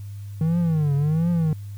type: tone with vibrato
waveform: triangle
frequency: 156.3 Hz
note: D#3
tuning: 8 cents sharp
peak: -16 dBFS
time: 0.41-1.53 s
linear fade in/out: 2 ms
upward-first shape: triangle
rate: 1.4 Hz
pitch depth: 200 cents each way
effects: added 101 Hz sine -32 dBFS peak until 1.77 s + white hiss -56 dBFS RMS until 1.77 s